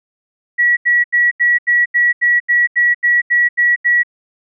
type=tone bursts; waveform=sine; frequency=1929 Hz; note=B6; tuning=41 cents flat; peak=-9 dBFS; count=13; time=0.58-4.034 s; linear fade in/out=20 ms; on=190 ms; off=82 ms; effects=none